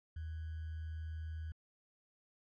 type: tone with sample-and-hold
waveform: sine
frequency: 79.6 Hz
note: D#2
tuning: 40 cents sharp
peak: -40 dBFS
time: 0.16-1.52 s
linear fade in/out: 5 ms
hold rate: 1575 Hz
effects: low-pass 3000 Hz 12 dB/octave